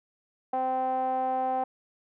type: tone with low-pass filter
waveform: 5% pulse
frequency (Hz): 258.9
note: C4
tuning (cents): -18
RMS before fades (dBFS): -28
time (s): 0.53-1.64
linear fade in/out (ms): 5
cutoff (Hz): 720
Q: 9.2
effects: none